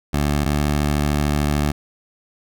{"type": "tone pair in turn", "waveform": "15% pulse", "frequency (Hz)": [73, 73.51], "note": ["D2", "D2"], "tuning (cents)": [-10, 2], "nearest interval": "unison", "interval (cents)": 12, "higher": "second", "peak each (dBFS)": -11, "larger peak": "neither", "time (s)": [[0.13, 0.45], [0.45, 1.72]], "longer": "second", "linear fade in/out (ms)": 10, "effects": []}